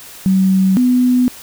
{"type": "tone pair in turn", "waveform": "sine", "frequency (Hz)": [189.9, 249.8], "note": ["F#3", "B3"], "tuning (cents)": [45, 20], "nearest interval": "perfect fourth", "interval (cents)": 475, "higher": "second", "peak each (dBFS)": -9, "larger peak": "neither", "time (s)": [[0.26, 0.77], [0.77, 1.28]], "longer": "neither", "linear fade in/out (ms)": 0, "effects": ["white hiss -36 dBFS RMS until 1.42 s"]}